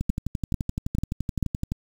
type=two click trains; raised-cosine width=5 ms; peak=-10 / -14 dBFS; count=4 / 21; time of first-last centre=0.1-1.427 / 0.01-1.719 s; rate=2.26 / 11.7 Hz; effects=7-bit